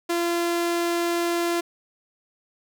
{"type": "tone", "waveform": "sawtooth", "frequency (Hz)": 342.8, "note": "F4", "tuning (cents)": -32, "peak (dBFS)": -18, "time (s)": [0.09, 1.61], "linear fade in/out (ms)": 10, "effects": []}